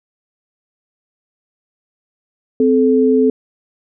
sine tone pair together, 258.7 / 434.1 Hz, C4 / A4, -19 / -23 cents, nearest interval major sixth, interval 896 cents, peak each -12 dBFS, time 2.6-3.3 s, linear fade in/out 2 ms, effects none

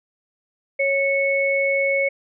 sine tone pair together, 551.5 / 2206 Hz, C#5 / C#7, -9 / -9 cents, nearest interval 2 octaves, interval 2400 cents, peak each -20 dBFS, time 0.79-2.09 s, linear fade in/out 10 ms, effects none

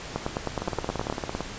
two click trains, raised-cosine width 1 ms, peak -12 / -15 dBFS, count 10 / 15, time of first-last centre 0.16-1.099 / 0.62-1.407 s, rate 9.58 / 17.8 Hz, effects pink hiss -38 dBFS RMS until 1.58 s + resampled to 16000 Hz

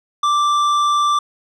sine tone with tanh clipping, 1174.7 Hz, D6, in tune, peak -15 dBFS, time 0.23-1.19 s, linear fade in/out 5 ms, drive 11 dB, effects none

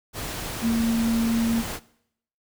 sine tone in noise, 229.3 Hz, A#3, 28 cents flat, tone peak -19 dBFS, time 0.61-1.64 s, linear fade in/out 50 ms, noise pink, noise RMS -32 dBFS, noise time 0.13-1.8 s, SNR +10 dB, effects noise-tail reverb RT60 0.7 s tail -20 dB re dry

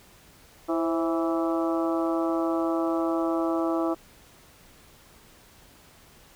harmonic tone with a mistuned harmonic, 164.81 Hz, E3, in tune, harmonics 2 / 3 / 4 / 5 / 6 / 7 / 8, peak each -25 / -34 / -30 / -36 / -39 / -35 / -38 dBFS, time 0.68-3.95 s, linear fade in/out 20 ms, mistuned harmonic 3, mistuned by +92 cents, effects pink hiss -54 dBFS RMS until 6.35 s

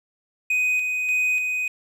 triangle tone with tremolo, 2500 Hz, D#7, 8 cents sharp, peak -17 dBFS, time 0.5-1.68 s, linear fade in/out 5 ms, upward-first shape square, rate 1.7 Hz, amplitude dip 35%, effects none

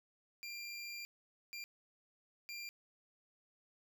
25% pulse tone bursts at uneven times, 2382 Hz, D7, 24 cents sharp, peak -40 dBFS, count 3, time 0.43-1.05 / 1.53-1.64 / 2.49-2.69 s, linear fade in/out 0 ms, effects none

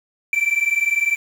triangle tone pair together, 2329 / 2349 Hz, D7 / D7, -15 / 0 cents, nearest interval unison, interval 15 cents, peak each -18 dBFS, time 0.33-1.16 s, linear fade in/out 2 ms, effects 7-bit

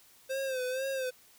square tone with vibrato, 522 Hz, C5, 4 cents flat, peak -32 dBFS, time 0.29-1.11 s, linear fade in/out 20 ms, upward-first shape sine, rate 2.1 Hz, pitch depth 67 cents each way, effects white hiss -60 dBFS RMS until 1.38 s

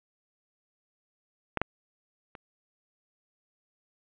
clicks, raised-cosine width 0.5 ms, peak -12 / -10 / -29 dBFS, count 3, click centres 1.573 / 1.616 / 2.352 s, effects resampled to 8000 Hz + 8-bit

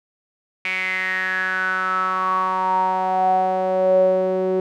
sawtooth tone with band-pass filter sweep, 186.8 Hz, F#3, 17 cents sharp, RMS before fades -20 dBFS, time 0.65-4.6 s, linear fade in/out 2 ms, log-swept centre 2300 to 430 Hz, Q 9.2, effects none

